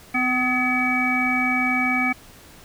harmonic tone with a mistuned harmonic, 252.9 Hz, B3, 41 cents sharp, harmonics 1 / 3 / 5 / 7 / 9, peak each -24 / -27 / -29 / -32 / -21 dBFS, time 0.14-2.13 s, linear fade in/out 10 ms, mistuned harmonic 7, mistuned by -54 cents, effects pink hiss -47 dBFS RMS until 2.64 s

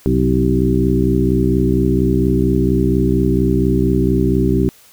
harmonic tone with a mistuned harmonic, 64.3 Hz, C2, 30 cents flat, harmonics 1 / 2 / 3 / 4 / 5 / 6, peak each -19 / -19 / -19 / -19 / -19 / -19 dBFS, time 0.06-4.69 s, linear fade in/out 0 ms, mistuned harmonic 3, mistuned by -66 cents, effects white hiss -47 dBFS RMS until 4.92 s

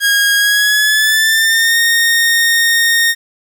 sawtooth tone with pitch glide, 1636 to 1847 Hz, G#6 to A#6, -26 to -16 cents, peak -6 dBFS, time 0-3.15 s, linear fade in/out 50 ms, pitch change +210 cents, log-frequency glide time 0.36-1.78 s, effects 8-bit

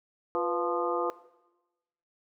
harmonic tone with a mistuned harmonic, 174.61 Hz, F3, in tune, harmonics 2 / 3 / 4 / 5 / 6 / 7, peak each -32 / -30 / -36 / -36 / -36 / -34 dBFS, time 0.35-1.1 s, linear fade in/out 0 ms, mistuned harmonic 3, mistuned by -88 cents, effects noise-tail reverb RT60 1.0 s tail -17 dB re dry

